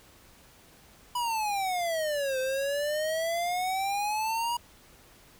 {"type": "exponential two-way sweep", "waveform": "square", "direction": "down then up", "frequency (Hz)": [989, 516, 963], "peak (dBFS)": -28, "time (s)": [1.15, 4.57], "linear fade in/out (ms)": 5, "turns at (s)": 2.39, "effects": ["pink hiss -56 dBFS RMS until 5.39 s"]}